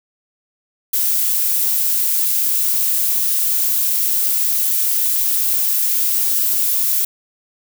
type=noise; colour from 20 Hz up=violet; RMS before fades=-17 dBFS; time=0.93-7.05 s; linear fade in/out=5 ms; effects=none

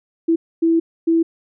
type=tone bursts at uneven times; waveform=sine; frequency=330 Hz; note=E4; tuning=2 cents sharp; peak=-12 dBFS; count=3; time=0.28-0.36 / 0.62-0.8 / 1.07-1.23 s; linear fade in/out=10 ms; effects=none

